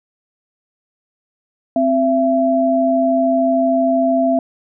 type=tone pair together; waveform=sine; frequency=261.6 / 671.5 Hz; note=C4 / E5; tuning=0 / +32 cents; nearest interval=octave + major third; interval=1632 cents; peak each=-16 / -14 dBFS; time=1.76-4.39 s; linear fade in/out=2 ms; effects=none